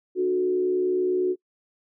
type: tone with frequency modulation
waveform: sine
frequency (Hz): 366.5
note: F#4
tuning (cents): -16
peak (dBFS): -20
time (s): 0.15-1.36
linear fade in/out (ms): 50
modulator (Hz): 69.2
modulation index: 0.5
effects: noise-tail reverb RT60 0.1 s tail -26 dB re dry